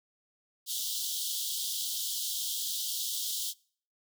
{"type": "high-pass noise", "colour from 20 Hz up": "pink", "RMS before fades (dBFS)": -34, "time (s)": [0.66, 3.54], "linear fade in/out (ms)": 50, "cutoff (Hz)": 3100, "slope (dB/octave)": 96, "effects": ["noise-tail reverb RT60 0.5 s tail -24 dB re dry"]}